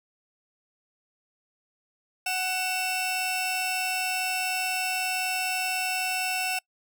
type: tone pair together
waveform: sawtooth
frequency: 743.6 / 2679 Hz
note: F#5 / E7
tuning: +8 / +27 cents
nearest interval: octave + minor seventh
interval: 2219 cents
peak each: -26 / -25 dBFS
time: 2.26-6.59 s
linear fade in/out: 5 ms
effects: noise-tail reverb RT60 0.1 s tail -26 dB re dry